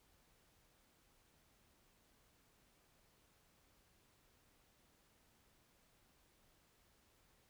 silence, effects pink hiss -73 dBFS RMS until 7.49 s

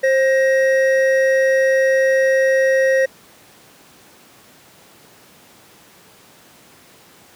triangle tone pair together, 530 / 1882.7 Hz, C5 / A#6, +22 / +17 cents, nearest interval octave + minor seventh, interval 2195 cents, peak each -11 / -18 dBFS, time 0.03-3.06 s, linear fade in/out 10 ms, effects pink hiss -47 dBFS RMS until 7.35 s + high-pass 150 Hz 12 dB/octave

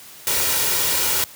white noise with comb filter, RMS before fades -20 dBFS, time 0.27-1.24 s, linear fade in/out 0 ms, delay 2.1 ms, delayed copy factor +0.5, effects white hiss -42 dBFS RMS until 1.35 s + high-pass 60 Hz 12 dB/octave

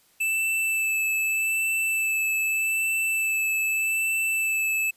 square tone with vibrato, 2637 Hz, E7, in tune, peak -23 dBFS, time 0.2-4.91 s, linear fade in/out 10 ms, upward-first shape sine, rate 0.82 Hz, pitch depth 15 cents each way, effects white hiss -61 dBFS RMS until 4.96 s + resampled to 32000 Hz

